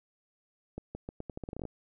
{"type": "accelerating click train", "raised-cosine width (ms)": 2, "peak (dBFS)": -25, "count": 14, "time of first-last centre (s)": [0.78, 1.653], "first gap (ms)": 170, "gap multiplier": 0.82, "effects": []}